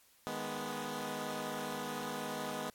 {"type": "chord", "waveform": "10% pulse", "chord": "G# minor", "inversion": "second", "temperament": "equal", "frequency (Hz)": [155.56, 207.7, 246.9], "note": ["D#3", "G#3", "B3"], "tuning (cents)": [0, 0, 0], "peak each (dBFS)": [-37, -34, -32], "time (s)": [0.27, 2.7], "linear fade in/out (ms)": 0, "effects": ["white hiss -66 dBFS RMS until 2.74 s", "AAC 64 kbps"]}